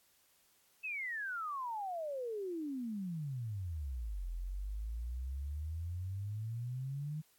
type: exponential two-way sweep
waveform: sine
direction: down then up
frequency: 2652 to 42 to 156.6 Hz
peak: -37 dBFS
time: 0.83-7.22 s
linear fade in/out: 20 ms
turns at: 4.29 s
effects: white hiss -70 dBFS RMS until 7.38 s + AAC 64 kbps